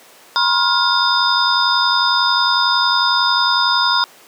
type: tone cluster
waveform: sine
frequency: 968 / 1059 / 1410 / 3635 / 4997 Hz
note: B5 / C6 / F6 / A#7 / D#8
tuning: -35 / +21 / +16 / -44 / +7 cents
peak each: -19 dBFS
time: 0.36-4.04 s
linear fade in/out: 0 ms
effects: pink hiss -44 dBFS RMS until 4.27 s + high-pass 400 Hz 12 dB/octave